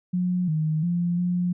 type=tone with pitch steps; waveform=sine; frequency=180.1 / 155.9 / 173.8 / 177.8 Hz; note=F#3 / D#3 / F3 / F3; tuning=-46 / +4 / -8 / +31 cents; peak=-21 dBFS; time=0.13-1.53 s; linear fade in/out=10 ms; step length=350 ms; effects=none